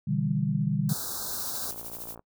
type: chord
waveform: sine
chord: E minor seventh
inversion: second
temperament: just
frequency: 123.61 / 148.33 / 164.81 / 197.78 Hz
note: B2 / D3 / E3 / G3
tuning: +2 / +18 / 0 / +16 cents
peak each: -32 / -27 / -32 / -29 dBFS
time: 0.07-0.94 s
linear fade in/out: 10 ms
type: band-stop noise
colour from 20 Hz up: white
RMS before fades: -34 dBFS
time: 0.89-1.71 s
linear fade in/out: 2 ms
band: 1600 to 3700 Hz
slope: 96 dB/octave
type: noise with tremolo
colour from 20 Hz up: violet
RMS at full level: -37 dBFS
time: 1.31-2.15 s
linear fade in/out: 5 ms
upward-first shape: sine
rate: 13 Hz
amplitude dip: 60%
type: click train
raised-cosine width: 1 ms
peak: -31 dBFS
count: 33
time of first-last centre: 1.64-2.194 s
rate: 57.8 Hz
effects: noise-tail reverb RT60 0.1 s tail -25 dB re dry